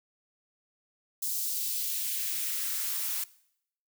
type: noise with high-pass filter sweep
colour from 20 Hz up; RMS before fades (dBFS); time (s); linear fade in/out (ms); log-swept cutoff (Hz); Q
blue; -32; 1.22-3.24; 5; 5700 to 800; 1.1
effects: noise-tail reverb RT60 0.7 s tail -20 dB re dry